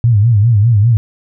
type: tone with vibrato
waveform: sine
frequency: 110 Hz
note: A2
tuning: in tune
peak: -6 dBFS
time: 0.04-0.97 s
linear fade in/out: 0 ms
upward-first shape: sine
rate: 5 Hz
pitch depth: 170 cents each way
effects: none